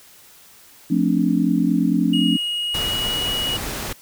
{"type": "chord", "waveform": "sine", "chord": "D minor seventh", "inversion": "first", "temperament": "just", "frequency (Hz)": [176.2, 220.2, 264.3, 293.7], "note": ["F3", "A3", "C4", "D4"], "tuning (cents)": [16, 2, 18, 0], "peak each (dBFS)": -21, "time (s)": [0.9, 2.37], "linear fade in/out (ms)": 10}
{"type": "tone with pitch glide", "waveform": "triangle", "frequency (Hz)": [2882, 2910], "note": ["F#7", "F#7"], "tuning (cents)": [-46, -29], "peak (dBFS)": -20, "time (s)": [2.13, 3.57], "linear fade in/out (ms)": 5, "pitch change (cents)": 17, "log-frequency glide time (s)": [2.63, 3.01]}
{"type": "noise", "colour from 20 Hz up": "pink", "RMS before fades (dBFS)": -28, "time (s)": [2.74, 3.93], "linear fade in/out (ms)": 5}
{"effects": ["white hiss -48 dBFS RMS until 4.01 s"]}